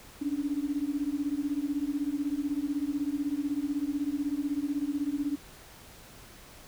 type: beating tone pair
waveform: sine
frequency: 280 / 296 Hz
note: C#4 / D4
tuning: +18 / +14 cents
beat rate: 16 Hz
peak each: -31 dBFS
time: 0.21-5.36 s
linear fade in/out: 10 ms
effects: pink hiss -51 dBFS RMS until 6.67 s